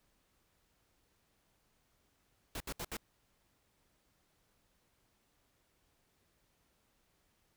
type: noise bursts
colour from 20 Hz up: pink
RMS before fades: -41 dBFS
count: 4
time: 2.55-2.969 s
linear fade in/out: 2 ms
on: 53 ms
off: 69 ms
effects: pink hiss -75 dBFS RMS until 7.56 s